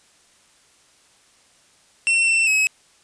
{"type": "tone with pitch steps", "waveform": "45% pulse", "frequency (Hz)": [2706, 2688, 2562], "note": ["E7", "E7", "E7"], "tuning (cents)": [45, 33, -50], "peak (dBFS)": -15, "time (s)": [2.07, 2.67], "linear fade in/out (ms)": 0, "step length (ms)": 200, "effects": ["white hiss -56 dBFS RMS until 3.03 s", "resampled to 22050 Hz"]}